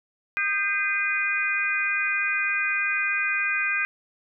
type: harmonic tone with a mistuned harmonic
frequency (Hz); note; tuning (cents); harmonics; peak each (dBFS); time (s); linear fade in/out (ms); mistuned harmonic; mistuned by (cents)
409.5; G#4; -24; 3 / 4 / 5 / 6; -34 / -26 / -29 / -26; 0.37-3.85; 0; 4; -67
effects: none

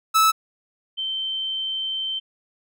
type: tone pair in turn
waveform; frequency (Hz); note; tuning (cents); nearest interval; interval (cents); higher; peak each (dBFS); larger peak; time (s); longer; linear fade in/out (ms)
45% pulse / sine; 1306 / 3106; E6 / G7; -17 / -17; octave + minor third; 1500; second; -14 / -24; first; 0.14-0.32 / 0.97-2.2; second; 20
effects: none

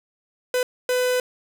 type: tone bursts at uneven times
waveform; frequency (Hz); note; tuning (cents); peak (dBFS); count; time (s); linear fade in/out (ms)
45% pulse; 501; B4; +25; -19; 2; 0.54-0.63 / 0.89-1.2; 2
effects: none

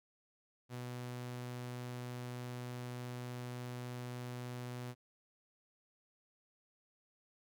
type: tone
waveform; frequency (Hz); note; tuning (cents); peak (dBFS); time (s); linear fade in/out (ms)
sawtooth; 123.4; B2; -1; -38; 0.69-4.95; 50
effects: none

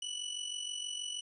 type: tone with amplitude modulation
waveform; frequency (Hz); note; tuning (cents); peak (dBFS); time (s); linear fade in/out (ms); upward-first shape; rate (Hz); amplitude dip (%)
sawtooth; 2960; F#7; 0; -31; 0.02-1.21; 5; sine; 46.3; 65
effects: resampled to 24000 Hz

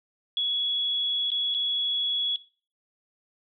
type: tone with dropouts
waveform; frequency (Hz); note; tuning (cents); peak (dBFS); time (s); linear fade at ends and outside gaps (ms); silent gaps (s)
sine; 3367; G#7; +23; -23; 0.37-2.36; 1; 1.304-1.317 / 1.542-1.547
effects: noise-tail reverb RT60 0.4 s tail -20 dB re dry

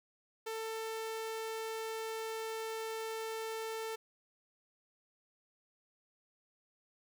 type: tone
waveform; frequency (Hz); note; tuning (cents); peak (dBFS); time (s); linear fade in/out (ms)
sawtooth; 445.1; A4; +20; -34; 0.46-3.96; 10
effects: none

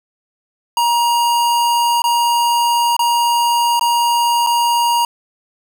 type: tone with dropouts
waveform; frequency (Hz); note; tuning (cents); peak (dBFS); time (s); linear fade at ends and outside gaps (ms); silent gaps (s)
square; 946; A#5; +25; -13; 0.77-5.05; 2; 2.02-2.04 / 2.966-2.992 / 3.795-3.81 / 4.465-4.47
effects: none

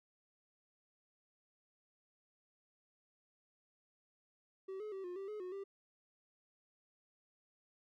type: tone with pitch steps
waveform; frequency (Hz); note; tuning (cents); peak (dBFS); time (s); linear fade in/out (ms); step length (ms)
triangle; 382.8 / 426.1 / 385.4 / 356.5 / 390.1 / 423.8 / 364.9 / 393.9; G4 / G#4 / G4 / F4 / G4 / G#4 / F#4 / G4; -41 / +44 / -29 / +36 / -8 / +35 / -24 / +8; -40; 4.68-5.64; 10; 120
effects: none

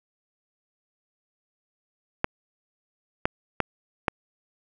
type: clicks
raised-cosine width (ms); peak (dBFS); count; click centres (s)
0.5; -6; 4; 2.244 / 3.255 / 3.603 / 4.082
effects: none

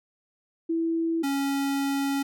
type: tone pair in turn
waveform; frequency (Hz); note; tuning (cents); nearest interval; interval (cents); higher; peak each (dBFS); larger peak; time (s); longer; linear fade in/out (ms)
sine / square; 329.6 / 277.2; E4 / C#4; 0 / 0; minor third; 300; first; -23 / -25; first; 0.69-1.23 / 1.23-2.23; second; 10
effects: none

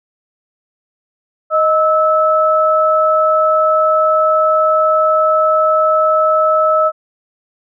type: tone pair together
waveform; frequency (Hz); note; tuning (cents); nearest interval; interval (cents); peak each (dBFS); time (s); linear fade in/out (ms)
sine; 624.4 / 1304; D#5 / E6; +6 / -19; octave + minor second; 1275; -12; 1.5-6.92; 50
effects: none

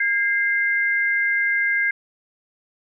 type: tone pair together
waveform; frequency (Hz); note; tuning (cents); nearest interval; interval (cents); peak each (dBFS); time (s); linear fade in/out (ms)
sine; 1621 / 2088; G#6 / C7; -42 / -4; major third; 438; -20 / -21; 0-1.91; 5
effects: none

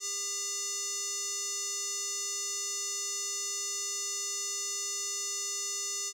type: tone with band-pass filter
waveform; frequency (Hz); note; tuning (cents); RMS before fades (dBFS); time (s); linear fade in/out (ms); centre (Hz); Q
square; 401.6; G4; +42; -35; 0-6.13; 50; 6400; 6
effects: none

